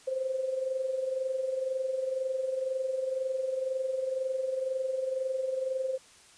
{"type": "tone with amplitude modulation", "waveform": "sine", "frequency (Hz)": 523.3, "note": "C5", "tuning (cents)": 0, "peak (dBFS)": -26, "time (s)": [0.07, 5.98], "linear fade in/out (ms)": 10, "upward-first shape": "sine", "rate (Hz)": 22, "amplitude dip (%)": 60, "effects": ["white hiss -56 dBFS RMS until 6.37 s", "resampled to 22050 Hz"]}